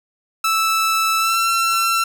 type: tone with pitch glide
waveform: sawtooth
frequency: 1316 to 1349.1 Hz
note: E6 to E6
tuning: -3 to +40 cents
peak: -12 dBFS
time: 0.44-2.04 s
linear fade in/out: 5 ms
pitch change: +43 cents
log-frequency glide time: 1.18-1.38 s
effects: none